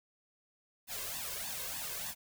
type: noise with flanger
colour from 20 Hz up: white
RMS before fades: -40 dBFS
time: 0.87-2.15 s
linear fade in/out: 50 ms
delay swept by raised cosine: 1.1 to 1.92 ms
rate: 3.3 Hz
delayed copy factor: +0.95
effects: none